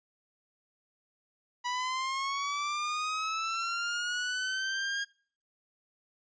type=linear sweep; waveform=sawtooth; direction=up; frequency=976 to 1630 Hz; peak=-27 dBFS; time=1.64-5.05 s; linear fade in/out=20 ms; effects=noise-tail reverb RT60 0.5 s tail -26 dB re dry + resampled to 16000 Hz